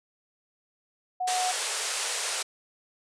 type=tone; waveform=sine; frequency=734 Hz; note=F#5; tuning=14 cents flat; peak=-26 dBFS; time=1.2-1.52 s; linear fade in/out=10 ms
type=band-pass noise; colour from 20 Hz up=white; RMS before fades=-31 dBFS; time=1.27-2.43 s; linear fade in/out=10 ms; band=420 to 9500 Hz; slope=48 dB/octave
effects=none